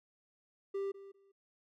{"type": "tone with echo", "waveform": "triangle", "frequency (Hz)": 394, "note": "G4", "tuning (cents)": 9, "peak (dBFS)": -32, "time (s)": [0.74, 0.92], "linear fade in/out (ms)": 10, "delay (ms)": 200, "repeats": 2, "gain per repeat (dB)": -15, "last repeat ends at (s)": 1.32, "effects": []}